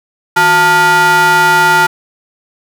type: ring-modulated tone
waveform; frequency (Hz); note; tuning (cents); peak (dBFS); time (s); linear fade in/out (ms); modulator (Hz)
square; 261.6; C4; 0; -4; 0.36-1.87; 10; 1150
effects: none